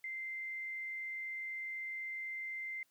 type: tone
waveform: sine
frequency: 2084 Hz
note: C7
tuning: 7 cents flat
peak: -39 dBFS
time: 0.04-2.83 s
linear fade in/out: 2 ms
effects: white hiss -75 dBFS RMS until 2.9 s + high-pass 80 Hz 12 dB/octave